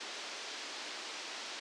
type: band-pass noise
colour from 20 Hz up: white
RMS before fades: -44 dBFS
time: 0-1.6 s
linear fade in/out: 10 ms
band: 280 to 5500 Hz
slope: 24 dB/octave
effects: resampled to 22050 Hz